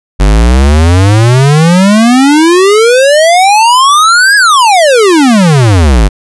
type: exponential two-way sweep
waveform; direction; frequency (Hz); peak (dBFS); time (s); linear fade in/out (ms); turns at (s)
square; up then down; 47.05 to 1687 to 47.05; -3; 0.19-6.09; 20; 4.36
effects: resampled to 24000 Hz